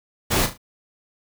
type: noise with echo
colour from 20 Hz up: pink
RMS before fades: -20 dBFS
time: 0.3-0.47 s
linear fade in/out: 20 ms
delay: 36 ms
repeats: 3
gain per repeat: -9 dB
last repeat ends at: 0.578 s
effects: none